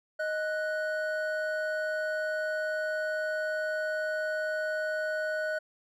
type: tone pair together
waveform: triangle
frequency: 622.3 / 1480 Hz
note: D#5 / F#6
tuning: 0 / 0 cents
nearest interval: octave + minor third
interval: 1500 cents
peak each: -29 / -31 dBFS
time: 0.19-5.59 s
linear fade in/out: 10 ms
effects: none